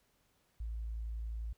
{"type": "tone", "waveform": "sine", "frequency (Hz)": 55.7, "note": "A1", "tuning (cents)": 22, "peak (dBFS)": -36, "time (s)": [0.6, 1.53], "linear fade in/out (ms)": 5, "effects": ["tanh soft clip ceiling -32 dBFS", "pink hiss -74 dBFS RMS until 1.57 s"]}